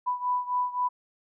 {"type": "beating tone pair", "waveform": "sine", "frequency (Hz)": [990, 993.8], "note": ["B5", "B5"], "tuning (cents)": [4, 11], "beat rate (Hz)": 3.8, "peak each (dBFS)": [-27, -30], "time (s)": [0.06, 0.89], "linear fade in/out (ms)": 20, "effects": []}